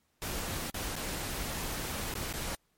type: noise with dropouts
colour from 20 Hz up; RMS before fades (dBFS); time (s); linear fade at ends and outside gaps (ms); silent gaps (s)
pink; -36; 0.22-2.55; 1; 0.701-0.743 / 0.956-0.963 / 2.14-2.152 / 2.328-2.337
effects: pink hiss -74 dBFS RMS until 2.77 s + MP3 64 kbps